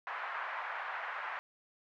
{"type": "band-pass noise", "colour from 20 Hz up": "white", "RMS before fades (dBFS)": -40, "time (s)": [0.07, 1.39], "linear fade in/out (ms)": 0, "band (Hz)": [750, 1800], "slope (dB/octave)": 24, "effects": []}